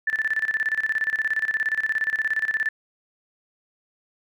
sine tone with tremolo, 1760 Hz, A6, in tune, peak -19 dBFS, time 0.07-2.69 s, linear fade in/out 5 ms, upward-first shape square, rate 17 Hz, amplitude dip 80%, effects none

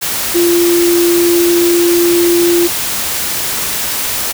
sine tone in noise, 345.4 Hz, F4, 19 cents flat, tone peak -8 dBFS, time 0.34-2.68 s, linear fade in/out 20 ms, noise white, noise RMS -17 dBFS, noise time 0.01-4.33 s, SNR +6 dB, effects none

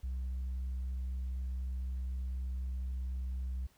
sine tone, 64 Hz, C2, 38 cents flat, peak -32 dBFS, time 0.03-3.67 s, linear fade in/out 10 ms, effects tanh soft clip ceiling -33 dBFS + pink hiss -68 dBFS RMS until 3.77 s

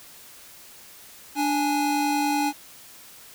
square tone pair together, 293.4 / 830 Hz, D4 / G#5, -2 / -1 cents, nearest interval octave + tritone, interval 1801 cents, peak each -25 dBFS, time 1.35-2.53 s, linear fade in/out 50 ms, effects white hiss -47 dBFS RMS until 3.34 s

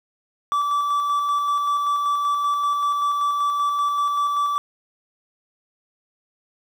triangle tone with tremolo, 1158 Hz, D6, 25 cents flat, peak -16 dBFS, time 0.52-4.58 s, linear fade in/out 0 ms, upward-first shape square, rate 5.2 Hz, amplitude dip 25%, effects 8-bit

